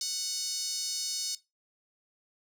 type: tone with high-pass filter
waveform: 5% pulse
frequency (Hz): 739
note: F#5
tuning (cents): -2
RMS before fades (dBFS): -33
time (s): 0.01-1.35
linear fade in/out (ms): 2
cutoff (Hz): 4800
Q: 3.1
effects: noise-tail reverb RT60 0.2 s tail -17 dB re dry